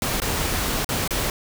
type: noise with dropouts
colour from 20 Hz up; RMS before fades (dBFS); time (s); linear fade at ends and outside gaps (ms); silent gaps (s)
pink; -24; 0.02-1.3; 1; 0.201-0.219 / 0.846-0.89 / 1.077-1.107
effects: none